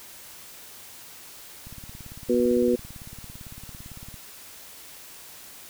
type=click train; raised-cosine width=5 ms; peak=-30 dBFS; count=45; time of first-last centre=1.67-4.142 s; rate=17.8 Hz
type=harmonic tone; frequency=121.9 Hz; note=B2; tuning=22 cents flat; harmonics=2 / 3 / 4; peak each=-23 / -23 / -23 dBFS; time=2.29-2.76 s; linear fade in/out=10 ms
effects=white hiss -45 dBFS RMS until 5.69 s